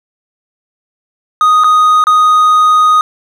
triangle tone with dropouts, 1244.5 Hz, D#6, in tune, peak -3 dBFS, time 1.41-3.01 s, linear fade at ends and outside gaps 1 ms, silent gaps 1.637-1.643 / 2.04-2.069 s, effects none

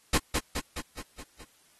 pink noise with echo, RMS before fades -24 dBFS, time 0.13-0.18 s, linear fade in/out 5 ms, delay 210 ms, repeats 6, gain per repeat -4 dB, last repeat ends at 1.44 s, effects white hiss -63 dBFS RMS until 1.79 s + AAC 32 kbps

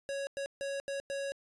square tone bursts at uneven times, 554.4 Hz, C#5, in tune, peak -35 dBFS, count 5, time 0.09-0.27 / 0.37-0.46 / 0.61-0.8 / 0.88-1 / 1.1-1.32 s, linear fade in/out 0 ms, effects resampled to 24000 Hz

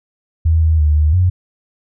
sine tone with pitch steps, 80.8 / 79.7 / 75.2 / 76.2 / 90.7 Hz, E2 / D#2 / D2 / D#2 / F#2, -34 / +42 / +42 / -36 / -34 cents, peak -9 dBFS, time 0.45-1.3 s, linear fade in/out 10 ms, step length 170 ms, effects none

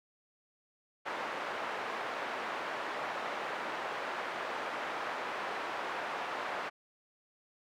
pink band-pass noise, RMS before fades -38 dBFS, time 1.05-6.7 s, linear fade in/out 20 ms, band 630 to 1800 Hz, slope 12 dB/octave, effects none

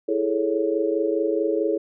sine chord, A major seventh, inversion second, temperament equal, 329.6 / 415.3 / 440 / 554.4 Hz, E4 / G#4 / A4 / C#5, 0 / 0 / 0 / 0 cents, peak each -25 / -25 / -25 / -27 dBFS, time 0.08-1.78 s, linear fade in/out 10 ms, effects none

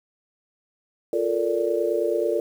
sine chord, Bb major seventh, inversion second, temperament just, 349.6 / 437 / 466.2 / 582.7 Hz, F4 / A4 / Bb4 / D5, +2 / -12 / 0 / -14 cents, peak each -26 dBFS, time 1.13-2.4 s, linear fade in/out 2 ms, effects 8-bit

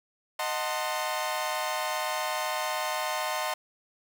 sawtooth chord, D# diminished seventh, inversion none, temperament equal with one note detuned, 622.3 / 740 / 896.4 / 1046.5 Hz, D#5 / F#5 / A5 / C6, 0 / 0 / +32 / 0 cents, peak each -30 / -31 / -31 / -30 dBFS, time 0.39-3.54 s, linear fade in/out 5 ms, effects none

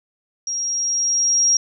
sine tone with level ramp, 5630 Hz, F8, 13 cents sharp, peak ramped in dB -22 to -12 dBFS, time 0.47-1.57 s, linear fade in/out 2 ms, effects none

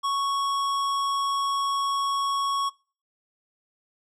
triangle tone with hard clipping, 1108.7 Hz, C#6, in tune, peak -25 dBFS, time 0.03-2.7 s, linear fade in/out 20 ms, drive 17 dB, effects noise-tail reverb RT60 0.4 s tail -24 dB re dry

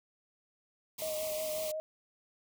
white band-stop noise, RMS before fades -41 dBFS, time 0.98-1.72 s, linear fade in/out 10 ms, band 1200 to 2000 Hz, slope 96 dB/octave
sine tone with vibrato, 622.3 Hz, D#5, in tune, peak -34 dBFS, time 1.02-1.8 s, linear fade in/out 0 ms, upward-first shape sine, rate 5.5 Hz, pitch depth 24 cents each way
effects none

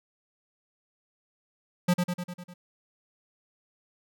square tone with echo, 177.8 Hz, F3, 31 cents sharp, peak -20 dBFS, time 1.88-1.94 s, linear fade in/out 10 ms, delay 100 ms, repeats 6, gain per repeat -4 dB, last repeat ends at 2.54 s, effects none

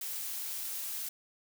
blue noise, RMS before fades -38 dBFS, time 0.01-1.09 s, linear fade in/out 5 ms, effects none

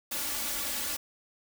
white noise with comb filter, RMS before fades -33 dBFS, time 0.11-0.97 s, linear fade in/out 10 ms, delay 3.5 ms, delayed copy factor +0.85, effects none

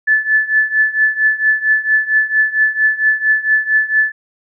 sine tone with tremolo, 1739 Hz, A6, 21 cents flat, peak -7 dBFS, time 0.07-4.12 s, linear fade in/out 10 ms, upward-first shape triangle, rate 4.4 Hz, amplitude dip 90%, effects none

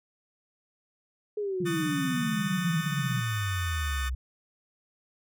sine exponential sweep, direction down, 426.6 to 61.74 Hz, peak -28 dBFS, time 1.37-4.15 s, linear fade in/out 5 ms
sine tone with vibrato, 164.6 Hz, E3, 2 cents flat, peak -30 dBFS, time 1.6-3.21 s, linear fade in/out 5 ms, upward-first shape triangle, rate 16 Hz, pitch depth 290 cents each way
30% pulse chord, D# half-diminished seventh, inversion third, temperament just, 1120.1 / 1244.5 / 1493.4 / 1792.1 Hz, C#6 / D#6 / F#6 / A6, +18 / 0 / +16 / +31 cents, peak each -40 / -36 / -37 / -34 dBFS, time 1.65-4.1 s, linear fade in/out 20 ms
effects none

